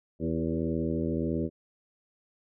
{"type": "harmonic tone with a mistuned harmonic", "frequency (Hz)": 81.6, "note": "E2", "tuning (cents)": -17, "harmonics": [1, 2, 3, 4, 5, 6, 7], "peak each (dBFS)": [-36, -33, -32, -33, -36, -38, -40], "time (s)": [0.19, 1.5], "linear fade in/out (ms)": 50, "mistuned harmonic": 5, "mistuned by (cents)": -30, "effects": []}